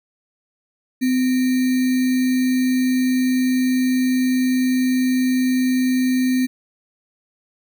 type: tone with sample-and-hold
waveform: sine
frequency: 255.2 Hz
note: C4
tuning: 43 cents flat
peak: -15 dBFS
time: 1.01-6.47 s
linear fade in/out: 20 ms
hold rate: 2100 Hz
effects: none